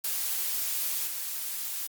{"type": "noise with level steps", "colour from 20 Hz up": "blue", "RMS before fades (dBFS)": [-30, -34], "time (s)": [0.04, 1.87], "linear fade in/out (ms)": 5, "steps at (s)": 1.07, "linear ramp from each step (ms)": 2, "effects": ["Opus 48 kbps"]}